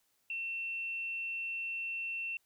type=tone; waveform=sine; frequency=2700 Hz; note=E7; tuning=41 cents sharp; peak=-35 dBFS; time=0.3-2.37 s; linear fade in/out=2 ms; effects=white hiss -75 dBFS RMS until 2.45 s